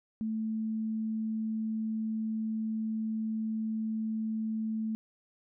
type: tone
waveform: sine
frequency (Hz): 220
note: A3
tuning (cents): 0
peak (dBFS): -30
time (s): 0.21-4.95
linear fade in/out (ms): 0
effects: none